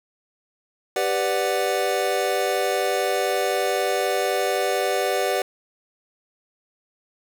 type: chord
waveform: square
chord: G major seventh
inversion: none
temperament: equal with one note detuned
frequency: 392 / 495.9 / 587.3 / 740 Hz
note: G4 / B4 / D5 / F#5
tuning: 0 / +7 / 0 / 0 cents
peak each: -27 dBFS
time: 0.96-5.42 s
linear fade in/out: 2 ms
effects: none